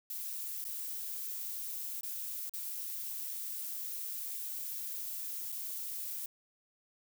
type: noise with dropouts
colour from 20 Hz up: violet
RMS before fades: -40 dBFS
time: 0.1-6.26 s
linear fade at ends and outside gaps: 2 ms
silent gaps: 0.642-0.65 / 2.01-2.032 / 2.495-2.537 / 5.52-5.524 s
effects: none